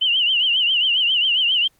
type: tone with vibrato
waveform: sine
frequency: 2960 Hz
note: F#7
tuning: in tune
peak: -15 dBFS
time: 0.01-1.68 s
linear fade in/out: 10 ms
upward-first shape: triangle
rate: 7.4 Hz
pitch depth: 140 cents each way
effects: pink hiss -60 dBFS RMS until 1.79 s + Opus 24 kbps